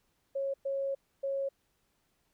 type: tone bursts at uneven times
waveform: sine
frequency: 548 Hz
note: C#5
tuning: 20 cents flat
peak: -30 dBFS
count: 3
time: 0.35-0.54 / 0.65-0.95 / 1.23-1.49 s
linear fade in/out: 10 ms
effects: pink hiss -75 dBFS RMS until 2.33 s